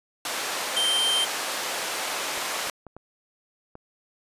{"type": "band-pass noise", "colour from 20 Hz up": "pink", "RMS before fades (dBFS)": -30, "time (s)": [0.25, 2.7], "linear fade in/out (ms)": 2, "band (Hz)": [580, 11000], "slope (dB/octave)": 12}
{"type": "tone", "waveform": "square", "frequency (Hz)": 3136, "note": "G7", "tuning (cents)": 0, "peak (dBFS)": -22, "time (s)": [0.76, 1.25], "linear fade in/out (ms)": 10}
{"type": "clicks", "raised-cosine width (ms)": 1, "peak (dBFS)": -28, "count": 5, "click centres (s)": [2.376, 2.672, 2.867, 2.966, 3.754]}
{"effects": ["resampled to 32000 Hz"]}